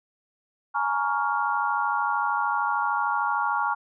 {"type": "chord", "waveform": "sine", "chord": "Bb minor seventh", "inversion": "third", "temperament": "just", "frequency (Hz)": [839.1, 932.3, 1118.8, 1398.5], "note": ["Ab5", "Bb5", "Db6", "F6"], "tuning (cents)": [18, 0, 16, 2], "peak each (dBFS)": -28, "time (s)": [0.74, 3.75], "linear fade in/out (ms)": 20, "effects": []}